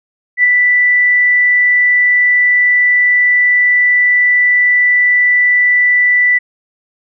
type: tone with ADSR envelope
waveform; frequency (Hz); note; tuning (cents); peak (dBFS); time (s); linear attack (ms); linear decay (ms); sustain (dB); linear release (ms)
sine; 1975.5; B6; 0; -4; 0.37-6.39; 67; 12; -3; 17
effects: none